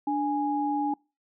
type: tone pair together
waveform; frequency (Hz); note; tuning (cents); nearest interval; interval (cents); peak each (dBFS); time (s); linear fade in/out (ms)
sine; 293.1 / 829; D4 / G#5; -3 / -3; octave + tritone; 1800; -27; 0.07-0.94; 5
effects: noise-tail reverb RT60 0.3 s tail -26 dB re dry